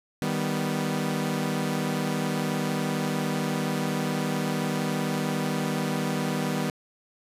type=chord; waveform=sawtooth; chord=Eb augmented; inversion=none; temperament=equal; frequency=155.56 / 196 / 246.9 Hz; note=Eb3 / G3 / B3; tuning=0 / 0 / 0 cents; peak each=-26 dBFS; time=0.22-6.7 s; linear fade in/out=0 ms; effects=resampled to 32000 Hz